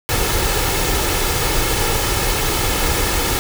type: noise with comb filter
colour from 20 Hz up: pink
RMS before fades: -18 dBFS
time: 0.09-3.39 s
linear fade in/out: 0 ms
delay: 2.3 ms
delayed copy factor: +0.5
effects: none